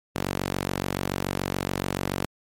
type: tone with high-pass filter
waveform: sawtooth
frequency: 47 Hz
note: F#1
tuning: 28 cents sharp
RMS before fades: -29 dBFS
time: 0.15-2.26 s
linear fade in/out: 10 ms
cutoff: 150 Hz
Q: 0.58
effects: MP3 64 kbps